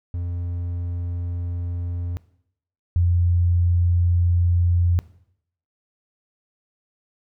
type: tone pair in turn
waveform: triangle / sine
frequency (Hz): 87.31 / 87.31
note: F2 / F2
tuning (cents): 0 / 0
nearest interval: unison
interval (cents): 0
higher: neither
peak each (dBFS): -22 / -15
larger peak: second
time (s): 0.14-2.17 / 2.96-4.99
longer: neither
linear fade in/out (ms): 0
effects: noise-tail reverb RT60 0.7 s tail -19 dB re dry